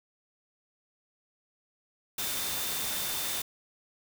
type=tone in noise; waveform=sine; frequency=3580 Hz; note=A7; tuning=29 cents sharp; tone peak=-40 dBFS; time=2.18-3.42 s; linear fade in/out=5 ms; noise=white; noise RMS=-33 dBFS; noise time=2.18-3.42 s; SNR=-10 dB; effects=none